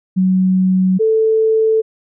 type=tone pair in turn; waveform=sine; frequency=186.5 / 441.4 Hz; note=F#3 / A4; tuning=+14 / +5 cents; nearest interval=octave + minor third; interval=1491 cents; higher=second; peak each=-10 dBFS; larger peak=neither; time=0.16-0.99 / 0.99-1.82 s; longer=neither; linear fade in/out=20 ms; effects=none